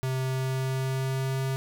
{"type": "tone with pitch glide", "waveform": "square", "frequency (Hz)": [130.81, 133.33], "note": ["C3", "C3"], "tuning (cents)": [0, 33], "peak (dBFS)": -27, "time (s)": [0.03, 1.56], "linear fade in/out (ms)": 0, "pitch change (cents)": 33, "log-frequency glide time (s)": [0.17, 1.43], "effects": []}